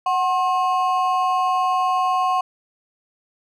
triangle ring-modulated tone, 906 Hz, A#5, 50 cents flat, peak -12 dBFS, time 0.06-2.41 s, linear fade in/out 5 ms, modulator 164 Hz, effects none

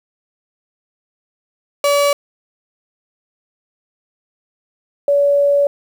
35% pulse / sine tone pair in turn, 572 / 569.2 Hz, D5 / C#5, -46 / +46 cents, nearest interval unison, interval 8 cents, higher first, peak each -10 dBFS, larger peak neither, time 1.84-2.13 / 5.08-5.67 s, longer second, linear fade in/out 2 ms, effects 8-bit

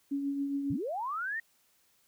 sine tone with tremolo, 280 Hz, C#4, 18 cents sharp, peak -28 dBFS, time 0.11-0.77 s, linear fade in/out 10 ms, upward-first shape triangle, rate 7.3 Hz, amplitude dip 45%
sine linear sweep, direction up, 87.31 to 1890 Hz, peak -32 dBFS, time 0.7-1.4 s, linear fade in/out 5 ms
effects white hiss -69 dBFS RMS until 2.07 s

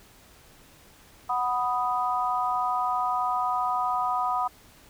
sine chord, B major, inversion second, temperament equal, 740 / 987.8 / 1244.5 Hz, F#5 / B5 / D#6, 0 / 0 / 0 cents, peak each -28 dBFS, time 1.29-4.48 s, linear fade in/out 10 ms, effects pink hiss -54 dBFS RMS until 4.89 s

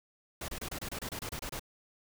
pink noise bursts, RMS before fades -39 dBFS, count 12, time 0.41-1.595 s, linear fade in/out 5 ms, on 74 ms, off 27 ms, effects none

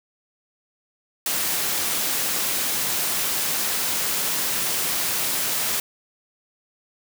white high-pass noise, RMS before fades -24 dBFS, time 1.26-5.8 s, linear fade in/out 2 ms, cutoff 110 Hz, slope 12 dB/octave, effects none

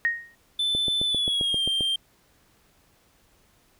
sine tone with exponential decay, 1864.7 Hz, A#6, in tune, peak -17 dBFS, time 0.05-0.35 s, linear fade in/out 0 ms, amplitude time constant 64 ms
triangle tone with pitch glide, 3520 to 3172 Hz, A7 to G7, 0 to +20 cents, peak -21 dBFS, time 0.59-1.96 s, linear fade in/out 5 ms, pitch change -180 cents, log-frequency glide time 1.05-1.63 s
click train, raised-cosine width 2 ms, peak -19 dBFS, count 9, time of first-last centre 0.75-1.808 s, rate 7.56 Hz
effects pink hiss -62 dBFS RMS until 3.79 s

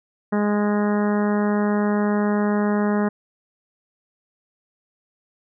harmonic tone, 207.3 Hz, G#3, 3 cents flat, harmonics 1 / 2 / 3 / 4 / 5 / 6 / 7 / 8 / 9, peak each -19 / -25 / -29 / -31 / -33 / -35 / -36 / -37 / -38 dBFS, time 0.32-3.09 s, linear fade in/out 10 ms, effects none

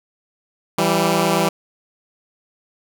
10% pulse tone pair together, 166.1 / 194.95 Hz, E3 / G3, +13 / -9 cents, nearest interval minor third, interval 278 cents, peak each -10 dBFS, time 0.78-1.49 s, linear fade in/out 5 ms, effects none

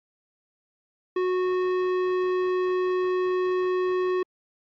sine tone with tanh clipping, 366.9 Hz, F#4, 15 cents flat, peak -24 dBFS, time 1.16-4.23 s, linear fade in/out 5 ms, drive 14 dB, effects AAC 64 kbps

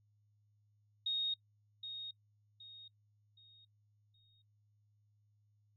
sine tone with echo, 3729 Hz, A#7, in tune, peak -33 dBFS, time 1.06-1.34 s, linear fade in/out 5 ms, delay 770 ms, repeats 4, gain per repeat -9 dB, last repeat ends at 4.42 s, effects noise-tail reverb RT60 0.1 s tail -26 dB re dry + added 104 Hz sine -70 dBFS peak until 5.76 s

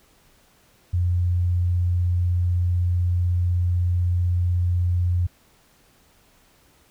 sine tone, 88.4 Hz, F2, 22 cents sharp, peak -18 dBFS, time 0.93-5.27 s, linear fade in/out 10 ms, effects pink hiss -58 dBFS RMS until 6.9 s

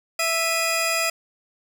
15% pulse tone pair together, 659.3 / 2468 Hz, E5 / D#7, 0 / -15 cents, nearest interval octave + major seventh, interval 2285 cents, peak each -17 dBFS, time 0.19-1.1 s, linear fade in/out 5 ms, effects none

